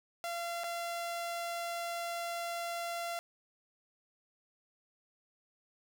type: tone with dropouts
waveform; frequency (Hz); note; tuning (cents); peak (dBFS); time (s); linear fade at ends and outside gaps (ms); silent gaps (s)
sawtooth; 685; F5; -34; -32; 0.24-3.19; 0; 0.636-0.641
effects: none